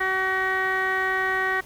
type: tone with low-pass filter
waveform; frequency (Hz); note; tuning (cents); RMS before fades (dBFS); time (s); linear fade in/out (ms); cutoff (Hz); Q
15% pulse; 378.1; F#4; +38; -24; 0-1.61; 10; 2000; 9
effects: pink hiss -48 dBFS RMS until 1.65 s